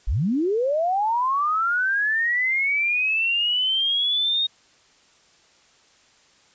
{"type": "linear sweep", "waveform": "sine", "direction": "up", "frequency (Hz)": [32.7, 3729], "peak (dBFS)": -19, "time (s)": [0.07, 4.47], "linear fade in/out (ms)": 10, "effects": ["white hiss -57 dBFS RMS until 6.54 s", "resampled to 16000 Hz"]}